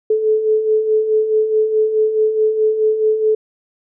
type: beating tone pair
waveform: sine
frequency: 430 / 434.7 Hz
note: A4 / A4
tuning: -40 / -21 cents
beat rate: 4.7 Hz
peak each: -21 / -13 dBFS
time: 0.1-3.35 s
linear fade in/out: 5 ms
effects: none